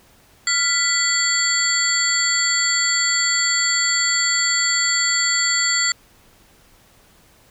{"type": "tone cluster", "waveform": "sine", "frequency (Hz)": [1390, 1986, 3333, 4492, 7360], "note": ["F6", "B6", "G#7", "C#8", "A#8"], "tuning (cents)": [-9, 9, 5, 22, -23], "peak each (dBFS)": [-25, -22, -30, -21, -21], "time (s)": [0.47, 5.92], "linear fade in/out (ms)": 2, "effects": ["pink hiss -53 dBFS RMS until 7.5 s"]}